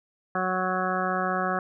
harmonic tone, 185 Hz, F#3, in tune, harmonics 1 / 2 / 3 / 4 / 6 / 7 / 8 / 9, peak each -32 / -34 / -33 / -30 / -32 / -31 / -35 / -34 dBFS, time 0.35-1.59 s, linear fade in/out 2 ms, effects none

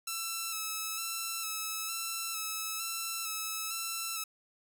5% pulse tone with vibrato, 1318.5 Hz, E6, in tune, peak -23 dBFS, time 0.07-4.24 s, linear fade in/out 5 ms, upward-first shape square, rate 1.1 Hz, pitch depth 26 cents each way, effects none

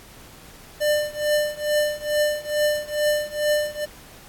square tone with tremolo, 597 Hz, D5, 28 cents sharp, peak -17 dBFS, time 0.8-3.86 s, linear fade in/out 20 ms, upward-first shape triangle, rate 2.3 Hz, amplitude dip 95%, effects pink hiss -46 dBFS RMS until 4.28 s + AAC 64 kbps

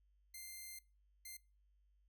5% pulse tone bursts at uneven times, 2093 Hz, C7, in tune, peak -39 dBFS, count 2, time 0.34-0.79 / 1.25-1.37 s, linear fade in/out 5 ms, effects noise-tail reverb RT60 0.3 s tail -22 dB re dry + added 50 Hz sine -70 dBFS peak until 2.08 s

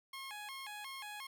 15% pulse tone with vibrato, 948 Hz, A#5, 29 cents sharp, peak -38 dBFS, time 0.13-1.27 s, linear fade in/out 5 ms, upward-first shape square, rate 2.8 Hz, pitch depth 220 cents each way, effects none

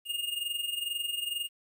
square tone with amplitude modulation, 2837 Hz, F7, 27 cents sharp, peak -29 dBFS, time 0.05-1.49 s, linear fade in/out 50 ms, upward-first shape sine, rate 22.2 Hz, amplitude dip 70%, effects 11-bit

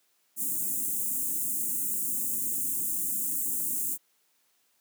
white band-stop noise, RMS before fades -30 dBFS, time 0.36-3.98 s, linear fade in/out 50 ms, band 320 to 7200 Hz, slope 48 dB/octave, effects white hiss -70 dBFS RMS until 4.8 s + high-pass 200 Hz 12 dB/octave

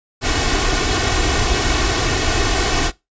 pink noise with comb filter, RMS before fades -17 dBFS, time 0.21-2.92 s, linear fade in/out 50 ms, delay 2.7 ms, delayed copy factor +0.65, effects noise-tail reverb RT60 0.2 s tail -20 dB re dry + resampled to 16000 Hz

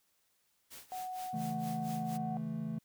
white noise with tremolo, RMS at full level -49 dBFS, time 0.7-2.18 s, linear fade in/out 20 ms, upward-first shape sine, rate 4.3 Hz, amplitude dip 85%
sine tone, 740 Hz, F#5, in tune, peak -38 dBFS, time 0.92-2.37 s, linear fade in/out 0 ms
triangle chord, A major, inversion first, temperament equal, 138.59 / 164.81 / 220 Hz, C#3 / E3 / A3, 0 / 0 / 0 cents, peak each -42 / -38 / -36 dBFS, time 1.33-2.79 s, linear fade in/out 10 ms
effects white hiss -75 dBFS RMS until 2.84 s

